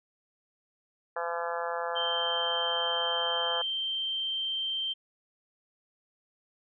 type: harmonic tone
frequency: 170 Hz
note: F3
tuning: 46 cents flat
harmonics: 3 / 4 / 5 / 6 / 7 / 8 / 9 / 10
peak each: -35 / -37 / -37 / -39 / -40 / -40 / -44 / -41 dBFS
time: 1.16-3.62 s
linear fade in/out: 5 ms
type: tone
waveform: sine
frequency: 3136 Hz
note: G7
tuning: in tune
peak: -29 dBFS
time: 1.95-4.94 s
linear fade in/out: 20 ms
effects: none